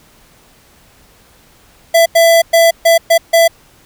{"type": "tone bursts at uneven times", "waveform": "square", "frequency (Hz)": 667, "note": "E5", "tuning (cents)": 20, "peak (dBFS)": -6, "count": 6, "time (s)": [[1.94, 2.06], [2.15, 2.42], [2.53, 2.71], [2.85, 2.98], [3.1, 3.18], [3.33, 3.48]], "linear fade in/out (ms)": 10, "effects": ["pink hiss -47 dBFS RMS until 3.85 s"]}